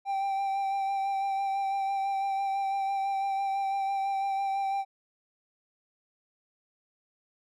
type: tone with vibrato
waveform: triangle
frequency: 784 Hz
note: G5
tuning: in tune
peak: -25 dBFS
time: 0.05-4.85 s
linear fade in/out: 50 ms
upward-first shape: sine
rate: 6 Hz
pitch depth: 19 cents each way
effects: none